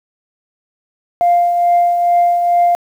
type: tone with tremolo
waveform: sine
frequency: 698.5 Hz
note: F5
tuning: in tune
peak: -6 dBFS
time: 1.21-2.75 s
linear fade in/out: 0 ms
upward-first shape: triangle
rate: 2.3 Hz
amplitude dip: 50%
effects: tanh soft clip ceiling -5 dBFS + 7-bit